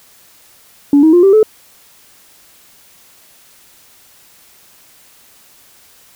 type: tone with pitch steps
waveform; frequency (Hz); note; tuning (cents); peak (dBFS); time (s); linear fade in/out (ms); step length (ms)
sine; 285.5 / 316.8 / 351.5 / 390 / 432.7; D4 / D#4 / F4 / G4 / A4; -49 / +31 / +11 / -9 / -29; -3; 0.93-1.43; 2; 100
effects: tanh soft clip ceiling -1 dBFS + white hiss -46 dBFS RMS until 6.15 s